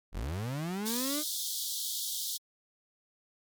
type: linear sweep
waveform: 35% pulse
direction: up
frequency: 34.43 to 311.1 Hz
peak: -31 dBFS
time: 0.12-1.24 s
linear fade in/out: 50 ms
type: high-pass noise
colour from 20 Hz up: pink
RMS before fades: -35 dBFS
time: 0.85-2.38 s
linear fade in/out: 20 ms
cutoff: 3300 Hz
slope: 96 dB/octave
effects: MP3 96 kbps